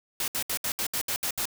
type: noise bursts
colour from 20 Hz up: white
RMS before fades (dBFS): -29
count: 9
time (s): 0.2-1.455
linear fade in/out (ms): 2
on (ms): 79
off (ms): 68
effects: none